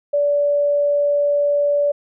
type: tone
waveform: sine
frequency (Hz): 578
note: D5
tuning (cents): -28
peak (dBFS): -14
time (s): 0.13-1.92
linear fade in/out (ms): 10
effects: none